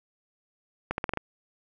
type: accelerating click train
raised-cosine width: 0.5 ms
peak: -13 dBFS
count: 6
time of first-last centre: 0.91-1.173 s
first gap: 71 ms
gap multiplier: 0.85
effects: none